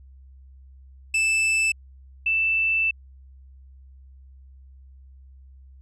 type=tone pair in turn; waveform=45% pulse / sine; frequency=2637 / 2652 Hz; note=E7 / E7; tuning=0 / +10 cents; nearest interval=unison; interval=10 cents; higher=second; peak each=-19 dBFS; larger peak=neither; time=1.14-1.72 / 2.26-2.91 s; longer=second; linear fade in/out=5 ms; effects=added 66 Hz sine -45 dBFS peak until 5.81 s + resampled to 22050 Hz